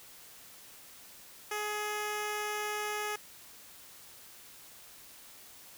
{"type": "tone", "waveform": "10% pulse", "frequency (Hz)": 420.1, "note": "G#4", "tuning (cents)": 20, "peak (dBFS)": -25, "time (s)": [1.51, 3.16], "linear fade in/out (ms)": 5, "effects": ["white hiss -53 dBFS RMS until 5.77 s"]}